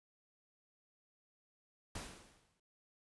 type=noise with exponential decay; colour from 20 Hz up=pink; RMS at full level=-43 dBFS; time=1.95-2.6 s; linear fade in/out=5 ms; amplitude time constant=140 ms; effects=resampled to 24000 Hz